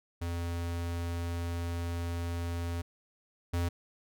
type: tone pair in turn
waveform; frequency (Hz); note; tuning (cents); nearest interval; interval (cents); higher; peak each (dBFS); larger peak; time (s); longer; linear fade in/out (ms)
square; 85.5 / 86.29; F2 / F2; -36 / -20; unison; 16; second; -33 / -29; second; 0.21-2.82 / 3.53-3.69; first; 10
effects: none